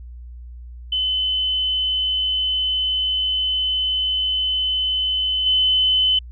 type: tone with level steps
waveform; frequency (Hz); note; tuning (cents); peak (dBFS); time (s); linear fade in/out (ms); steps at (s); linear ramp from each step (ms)
sine; 3033; F#7; +42; -18 / -14; 0.92-6.19; 5; 5.46; 5
effects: added 60 Hz sine -34 dBFS peak until 6.31 s